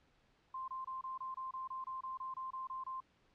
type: tone bursts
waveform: sine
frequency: 1047 Hz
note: C6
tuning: 1 cent sharp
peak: -40 dBFS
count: 15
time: 0.54-3.004 s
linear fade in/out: 5 ms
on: 140 ms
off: 26 ms
effects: pink hiss -72 dBFS RMS until 3.34 s + low-pass 4000 Hz 12 dB/octave